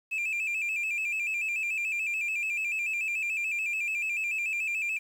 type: tone with vibrato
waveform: sine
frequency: 2489 Hz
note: D#7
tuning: in tune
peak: -25 dBFS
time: 0.11-4.99 s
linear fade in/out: 20 ms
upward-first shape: square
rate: 6.9 Hz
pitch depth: 73 cents each way
effects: tanh soft clip ceiling -27 dBFS + 9-bit